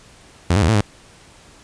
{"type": "tone with pitch steps", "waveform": "sawtooth", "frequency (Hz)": [87.1, 103.1, 80.2, 111.1, 103], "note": ["F2", "G#2", "E2", "A2", "G#2"], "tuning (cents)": [-4, -12, -47, 17, -14], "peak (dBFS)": -9, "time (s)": [0.5, 0.81], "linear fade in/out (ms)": 5, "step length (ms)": 62, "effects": ["pink hiss -47 dBFS RMS until 1.63 s", "resampled to 22050 Hz"]}